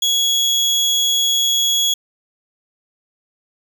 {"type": "tone", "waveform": "30% pulse", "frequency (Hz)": 3343, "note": "G#7", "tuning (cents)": 11, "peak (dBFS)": -12, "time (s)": [0.02, 1.94], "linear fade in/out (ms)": 5, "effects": []}